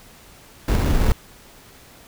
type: noise with sample-and-hold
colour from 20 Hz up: brown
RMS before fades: -17 dBFS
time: 0.68-1.12 s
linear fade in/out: 2 ms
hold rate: 3150 Hz
effects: pink hiss -47 dBFS RMS until 2.07 s